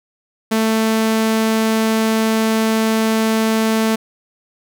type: tone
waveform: sawtooth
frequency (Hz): 221.5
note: A3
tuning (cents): +12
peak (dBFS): -10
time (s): 0.51-3.96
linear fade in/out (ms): 10
effects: none